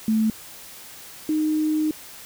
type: tone pair in turn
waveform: sine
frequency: 219.4 / 308.7 Hz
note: A3 / D#4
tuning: -5 / -14 cents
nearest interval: tritone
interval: 591 cents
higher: second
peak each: -17 / -19 dBFS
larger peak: first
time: 0.08-0.3 / 1.29-1.91 s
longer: second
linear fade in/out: 2 ms
effects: white hiss -42 dBFS RMS until 2.25 s